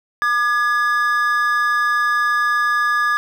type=tone pair together; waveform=triangle; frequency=1205.3 / 1682 Hz; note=D6 / G#6; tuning=+45 / +22 cents; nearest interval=tritone; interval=577 cents; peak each=-16 dBFS; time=0.22-3.17 s; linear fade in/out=0 ms; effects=none